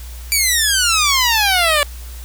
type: exponential sweep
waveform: 10% pulse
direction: down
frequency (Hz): 2349 to 569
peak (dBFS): -4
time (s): 0.32-1.83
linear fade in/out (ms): 0
effects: added 60 Hz sine -29 dBFS peak until 2.24 s + white hiss -40 dBFS RMS until 2.24 s